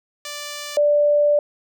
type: tone pair in turn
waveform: 5% pulse / sine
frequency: 587.3 / 587.3 Hz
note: D5 / D5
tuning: 0 / 0 cents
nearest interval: unison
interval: 0 cents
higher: neither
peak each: -18 / -13 dBFS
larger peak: second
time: 0.25-0.77 / 0.77-1.39 s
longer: second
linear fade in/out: 2 ms
effects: none